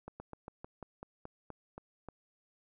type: slowing click train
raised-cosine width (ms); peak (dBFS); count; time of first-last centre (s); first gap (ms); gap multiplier
1; -30; 11; 0.08-2.087; 120; 1.11
effects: none